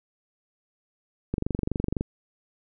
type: click train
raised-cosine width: 3 ms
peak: -13 dBFS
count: 17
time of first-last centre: 1.34-2.009 s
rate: 23.9 Hz
effects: none